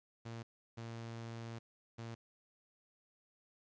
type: tone bursts at uneven times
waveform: sawtooth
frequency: 115.1 Hz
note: A#2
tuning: 22 cents flat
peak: -40 dBFS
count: 3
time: 0.25-0.43 / 0.77-1.59 / 1.98-2.15 s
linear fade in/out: 10 ms
effects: resampled to 16000 Hz + 12-bit